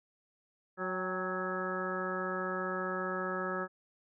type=harmonic tone with a mistuned harmonic; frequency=185 Hz; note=F#3; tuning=in tune; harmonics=1 / 2 / 3 / 4 / 5 / 6 / 7 / 8 / 9; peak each=-41 / -39 / -40 / -47 / -46 / -48 / -38 / -50 / -40 dBFS; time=0.77-3.68 s; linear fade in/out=50 ms; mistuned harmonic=4; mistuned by=+63 cents; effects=none